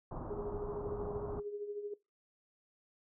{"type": "low-pass noise", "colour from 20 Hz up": "pink", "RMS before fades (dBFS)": -43, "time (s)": [0.11, 1.4], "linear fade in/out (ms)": 2, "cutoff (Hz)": 1200, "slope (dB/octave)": 48}
{"type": "tone with tremolo", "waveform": "sine", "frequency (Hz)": 412.2, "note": "G#4", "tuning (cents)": -13, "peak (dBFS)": -36, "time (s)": [0.3, 1.94], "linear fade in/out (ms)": 5, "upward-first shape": "triangle", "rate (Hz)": 13, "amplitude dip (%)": 70}
{"effects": ["noise-tail reverb RT60 0.2 s tail -20 dB re dry"]}